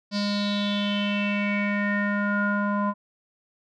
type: tone with low-pass filter sweep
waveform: square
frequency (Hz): 204.2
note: G#3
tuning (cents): -29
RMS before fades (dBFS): -25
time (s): 0.11-2.94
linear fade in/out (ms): 50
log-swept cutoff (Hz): 4800 to 1100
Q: 6.8
effects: none